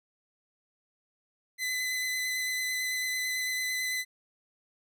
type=tone with vibrato; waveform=sawtooth; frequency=2017 Hz; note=B6; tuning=36 cents sharp; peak=-26 dBFS; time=1.58-4.05 s; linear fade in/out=50 ms; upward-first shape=square; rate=9 Hz; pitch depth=10 cents each way; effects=none

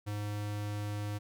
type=tone; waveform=square; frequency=103.83 Hz; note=G#2; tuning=in tune; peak=-35 dBFS; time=0.06-1.19 s; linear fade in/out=20 ms; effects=none

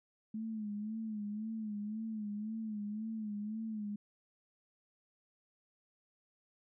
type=tone with vibrato; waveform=sine; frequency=214.5 Hz; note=A3; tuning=44 cents flat; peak=-37 dBFS; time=0.34-3.96 s; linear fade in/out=5 ms; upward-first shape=sine; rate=1.9 Hz; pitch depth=72 cents each way; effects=none

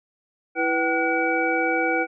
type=tone cluster; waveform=sine; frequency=330.2 / 494 / 764 / 1453 / 2288 Hz; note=E4 / B4 / G5 / F#6 / D7; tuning=+3 / 0 / -45 / -32 / -46 cents; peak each=-26 dBFS; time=0.55-2.07 s; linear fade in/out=50 ms; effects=none

